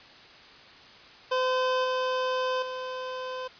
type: tone with level steps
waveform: 25% pulse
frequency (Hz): 512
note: C5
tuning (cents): -38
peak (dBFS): -20 / -22 / -29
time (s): 1.31-3.48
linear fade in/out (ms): 10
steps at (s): 1.84 / 2.62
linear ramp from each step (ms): 5
effects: white hiss -50 dBFS RMS until 3.59 s + resampled to 11025 Hz